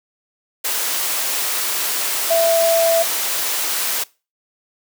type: tone in noise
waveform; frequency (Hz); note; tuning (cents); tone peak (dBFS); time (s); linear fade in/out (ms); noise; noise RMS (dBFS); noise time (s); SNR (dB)
sine; 665; E5; +15; -12; 2.3-3.03; 10; white; -21; 0.64-4.04; +6
effects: noise-tail reverb RT60 0.3 s tail -22 dB re dry + high-pass 400 Hz 12 dB/octave